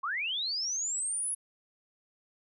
sine linear sweep, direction up, 1018 to 10548 Hz, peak -30 dBFS, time 0.03-1.35 s, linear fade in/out 10 ms, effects none

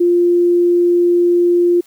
sine tone, 349.4 Hz, F4, 1 cent sharp, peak -9 dBFS, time 0-1.81 s, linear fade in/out 10 ms, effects white hiss -51 dBFS RMS until 1.86 s

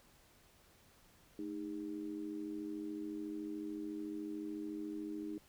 sine tone with amplitude modulation, 311.1 Hz, D#4, in tune, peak -36 dBFS, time 1.39-5.38 s, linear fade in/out 2 ms, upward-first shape sine, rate 93.8 Hz, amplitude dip 85%, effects pink hiss -66 dBFS RMS until 5.48 s

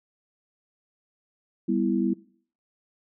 sine chord, E minor, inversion first, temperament just, 197.78 / 247.2 / 329.6 Hz, G3 / B3 / E4, +16 / +2 / 0 cents, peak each -26 dBFS, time 1.68-2.14 s, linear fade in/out 10 ms, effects noise-tail reverb RT60 0.5 s tail -20 dB re dry

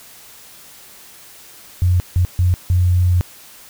sine tone bursts at uneven times, 89.6 Hz, F2, 45 cents sharp, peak -11 dBFS, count 4, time 1.82-2 / 2.16-2.25 / 2.39-2.54 / 2.7-3.21 s, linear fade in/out 0 ms, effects white hiss -42 dBFS RMS until 3.69 s

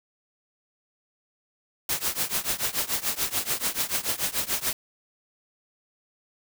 white noise with tremolo, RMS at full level -24 dBFS, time 1.89-4.73 s, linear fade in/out 2 ms, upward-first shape triangle, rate 6.9 Hz, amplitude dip 95%, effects none

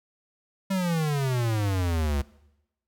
square exponential sweep, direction down, 196 to 68.5 Hz, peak -24 dBFS, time 0.7-2.22 s, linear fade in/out 10 ms, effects noise-tail reverb RT60 0.9 s tail -21 dB re dry

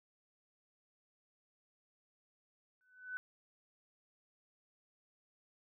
sine tone with exponential growth, 1502 Hz, F#6, 26 cents sharp, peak -36 dBFS, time 2.81-3.17 s, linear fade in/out 0 ms, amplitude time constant 77 ms, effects none

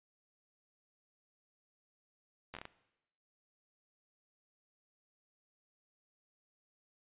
slowing click train, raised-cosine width 0.3 ms, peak -28 dBFS, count 6, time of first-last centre 2.54-2.654 s, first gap 11 ms, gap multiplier 1.37, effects noise-tail reverb RT60 0.9 s tail -17 dB re dry + resampled to 8000 Hz

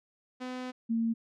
sawtooth / sine tone pair in turn, 253.3 / 228.2 Hz, B3 / A#3, +44 / -37 cents, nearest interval major second, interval 181 cents, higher first, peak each -32 / -26 dBFS, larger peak second, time 0.4-0.72 / 0.89-1.14 s, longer first, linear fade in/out 20 ms, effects low-pass 5000 Hz 12 dB/octave

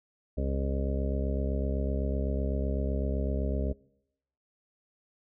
harmonic tone, 67.9 Hz, C#2, 35 cents flat, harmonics 1 / 2 / 3 / 4 / 6 / 7 / 8 / 9, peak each -29 / -38 / -37 / -38 / -40 / -42 / -41 / -40 dBFS, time 0.37-3.73 s, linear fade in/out 10 ms, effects noise-tail reverb RT60 0.8 s tail -23 dB re dry

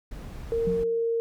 brown noise, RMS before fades -38 dBFS, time 0.11-0.84 s, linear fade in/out 5 ms
sine tone, 460.6 Hz, A#4, 21 cents flat, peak -23 dBFS, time 0.52-1.2 s, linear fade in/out 0 ms
sine tone with exponential decay, 179 Hz, F3, 43 cents sharp, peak -24 dBFS, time 0.67-1.05 s, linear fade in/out 0 ms, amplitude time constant 81 ms
effects none

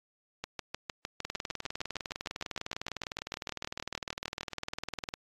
two click trains, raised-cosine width 0.2 ms, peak -18 / -18 dBFS, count 78 / 27, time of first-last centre 1.25-5.139 / 0.44-4.409 s, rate 19.8 / 6.55 Hz, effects AAC 32 kbps

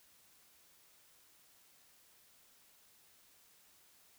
silence, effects white hiss -66 dBFS RMS until 4.18 s

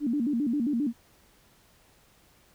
sine tone with vibrato, 261.6 Hz, C4, in tune, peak -24 dBFS, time 0-0.93 s, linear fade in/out 50 ms, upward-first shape square, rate 7.5 Hz, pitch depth 200 cents each way, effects pink hiss -61 dBFS RMS until 2.54 s

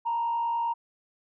sine tone with frequency modulation, 932.3 Hz, A#5, in tune, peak -24 dBFS, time 0.05-0.74 s, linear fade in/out 20 ms, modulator 49.9 Hz, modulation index 0.37, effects tanh soft clip ceiling -21 dBFS

